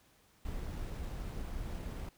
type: noise with sample-and-hold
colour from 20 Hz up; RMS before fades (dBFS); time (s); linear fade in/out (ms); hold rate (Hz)
brown; -40; 0.45-2.09; 2; 11025
effects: pink hiss -67 dBFS RMS until 2.17 s